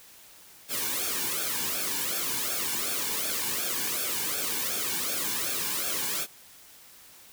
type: noise with flanger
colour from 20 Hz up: white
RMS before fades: -30 dBFS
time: 0.68-6.27 s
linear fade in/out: 50 ms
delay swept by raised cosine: 1 to 1.58 ms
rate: 2.7 Hz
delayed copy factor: -0.75
effects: white hiss -52 dBFS RMS until 7.32 s